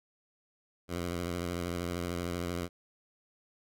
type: tone with vibrato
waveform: 10% pulse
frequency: 87.31 Hz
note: F2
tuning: in tune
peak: -25 dBFS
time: 0.88-2.69 s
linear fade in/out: 50 ms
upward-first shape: sine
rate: 13 Hz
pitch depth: 51 cents each way
effects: none

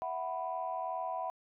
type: chord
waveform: sine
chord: E suspended second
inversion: none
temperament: just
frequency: 659.3 / 741.7 / 988.9 Hz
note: E5 / F#5 / B5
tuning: 0 / +4 / +2 cents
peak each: -39 / -37 / -38 dBFS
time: 0.02-1.3 s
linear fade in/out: 0 ms
effects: tanh soft clip ceiling -25 dBFS

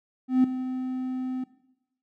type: tone with ADSR envelope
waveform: triangle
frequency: 256.8 Hz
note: C4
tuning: 32 cents flat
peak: -12 dBFS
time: 0.28-1.44 s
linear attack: 160 ms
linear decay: 4 ms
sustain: -14 dB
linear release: 5 ms
effects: noise-tail reverb RT60 0.9 s tail -17 dB re dry + tanh soft clip ceiling -9 dBFS

